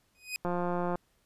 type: tone with exponential growth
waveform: sawtooth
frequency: 2500 Hz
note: D#7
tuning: 8 cents sharp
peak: -26 dBFS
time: 0.15-0.36 s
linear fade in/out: 0 ms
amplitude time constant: 45 ms
type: click train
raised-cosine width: 1 ms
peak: -19 dBFS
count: 90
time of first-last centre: 0.45-0.956 s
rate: 176 Hz
effects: pink hiss -71 dBFS RMS until 1.25 s + resampled to 32000 Hz